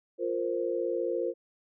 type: chord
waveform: sine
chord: F suspended fourth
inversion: none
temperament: equal with one note detuned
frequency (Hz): 349.2 / 463.5 / 523.3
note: F4 / Bb4 / C5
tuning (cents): 0 / -10 / 0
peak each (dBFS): -32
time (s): 0.18-1.34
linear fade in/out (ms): 50
effects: none